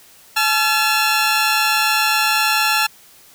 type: tone pair together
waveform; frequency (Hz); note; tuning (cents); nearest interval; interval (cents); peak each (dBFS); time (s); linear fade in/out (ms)
15% pulse; 859 / 1362; A5 / F6; -42 / -44; minor sixth; 798; -11; 0.36-2.87; 10
effects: white hiss -47 dBFS RMS until 3.34 s